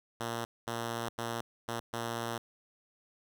5% pulse tone bursts at uneven times, 116.54 Hz, A#2, in tune, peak -23 dBFS, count 5, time 0.2-0.45 / 0.67-1.09 / 1.18-1.41 / 1.68-1.8 / 1.93-2.38 s, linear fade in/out 5 ms, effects none

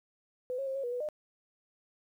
sine tone with pitch steps, 503 / 545 / 533 / 547 / 483.9 / 492.8 / 605 Hz, B4 / C#5 / C5 / C#5 / B4 / B4 / D#5, +32 / -29 / +32 / -23 / -35 / -4 / -49 cents, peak -32 dBFS, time 0.5-1.088 s, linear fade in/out 0 ms, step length 84 ms, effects 11-bit

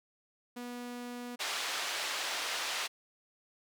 sawtooth tone, 243.6 Hz, B3, 24 cents flat, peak -36 dBFS, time 0.56-1.36 s, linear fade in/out 10 ms
white band-pass noise, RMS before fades -36 dBFS, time 1.39-2.88 s, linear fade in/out 20 ms, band 590 to 4400 Hz, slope 12 dB/octave
effects none

